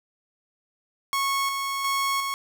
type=tone with tremolo; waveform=sawtooth; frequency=1100 Hz; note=C#6; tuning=14 cents flat; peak=-19 dBFS; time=1.13-2.34 s; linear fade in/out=0 ms; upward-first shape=square; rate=1.4 Hz; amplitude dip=35%; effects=none